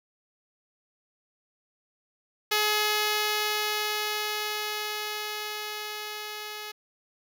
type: tone with level ramp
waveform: 5% pulse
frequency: 423 Hz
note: G#4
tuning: 32 cents sharp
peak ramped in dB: -11 to -25 dBFS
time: 2.51-6.72 s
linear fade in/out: 10 ms
effects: none